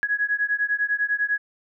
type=beating tone pair; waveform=sine; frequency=1666 / 1676 Hz; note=G#6 / G#6; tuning=+5 / +15 cents; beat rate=10 Hz; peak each=-24 / -24 dBFS; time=0.03-1.38 s; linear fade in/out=0 ms; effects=none